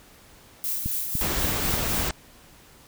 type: noise with tremolo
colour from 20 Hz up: violet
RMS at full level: -27 dBFS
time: 0.64-2.09 s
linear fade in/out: 0 ms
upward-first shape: sine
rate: 4 Hz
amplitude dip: 40%
type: click train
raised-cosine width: 5 ms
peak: -16 dBFS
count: 4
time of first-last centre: 0.86-1.74 s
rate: 3.41 Hz
type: low-pass noise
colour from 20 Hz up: pink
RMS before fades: -28 dBFS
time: 1.21-2.11 s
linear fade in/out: 2 ms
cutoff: 8800 Hz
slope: 96 dB/octave
effects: pink hiss -52 dBFS RMS until 2.87 s